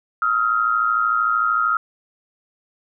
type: tone pair together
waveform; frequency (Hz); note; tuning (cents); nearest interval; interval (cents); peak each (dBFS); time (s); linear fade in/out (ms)
sine; 1269 / 1382.2; D#6 / F6; +34 / -18; minor second; 148; -19; 0.22-1.77; 2
effects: none